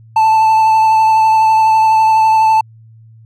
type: tone with vibrato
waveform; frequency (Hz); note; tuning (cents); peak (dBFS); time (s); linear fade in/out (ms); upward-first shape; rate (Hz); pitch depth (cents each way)
triangle; 880; A5; 0; -5; 0.16-2.61; 5; triangle; 12; 18
effects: added 112 Hz sine -38 dBFS peak until 3.25 s